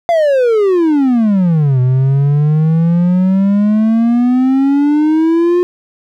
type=exponential two-way sweep; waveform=triangle; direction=down then up; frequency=698.5 to 125.1 to 358.8 Hz; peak=-6 dBFS; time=0.09-5.63 s; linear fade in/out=0 ms; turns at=1.8 s; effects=none